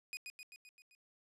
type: tone with echo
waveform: sawtooth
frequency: 2484 Hz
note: D#7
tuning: 3 cents flat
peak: -37 dBFS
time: 0.13-0.17 s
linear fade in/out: 0 ms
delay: 130 ms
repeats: 6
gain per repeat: -4 dB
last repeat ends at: 0.95 s
effects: low-pass 12000 Hz 12 dB/octave